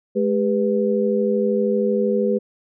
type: tone cluster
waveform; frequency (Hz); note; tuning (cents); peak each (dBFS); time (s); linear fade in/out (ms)
sine; 212.8 / 400.2 / 493; G#3 / G4 / B4; +42 / +36 / -3; -21; 0.15-2.39; 20
effects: none